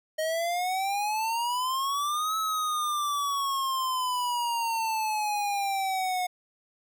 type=exponential two-way sweep; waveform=square; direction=up then down; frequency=622.3 to 1300 to 723 Hz; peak=-27 dBFS; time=0.18-6.27 s; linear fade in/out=10 ms; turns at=2.37 s; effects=none